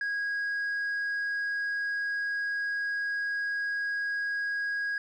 sine tone with tanh clipping, 1646 Hz, G#6, 16 cents flat, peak -29 dBFS, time 0.01-4.98 s, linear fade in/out 2 ms, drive 2 dB, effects none

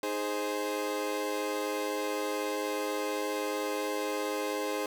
30% pulse chord, Ab major, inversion second, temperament equal, 311.1 / 415.3 / 523.3 Hz, Eb4 / Ab4 / C5, 0 / 0 / 0 cents, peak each -34 / -32 / -32 dBFS, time 0.03-4.86 s, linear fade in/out 2 ms, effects none

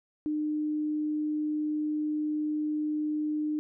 sine tone, 303.1 Hz, D#4, 45 cents flat, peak -27 dBFS, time 0.26-3.59 s, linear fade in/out 0 ms, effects none

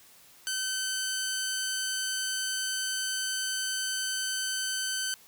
10% pulse tone, 1530 Hz, G6, 42 cents flat, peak -21 dBFS, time 0.47-5.14 s, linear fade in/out 0 ms, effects white hiss -56 dBFS RMS until 5.27 s

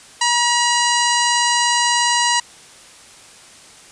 harmonic tone with a mistuned harmonic, 957 Hz, A#5, 45 cents sharp, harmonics 1 / 2 / 3 / 4 / 5 / 6 / 7 / 8 / 9, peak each -18 / -21 / -23 / -24 / -25 / -26 / -26 / -27 / -28 dBFS, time 0.21-2.4 s, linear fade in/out 5 ms, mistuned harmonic 4, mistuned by +68 cents, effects white hiss -43 dBFS RMS until 3.91 s + resampled to 22050 Hz

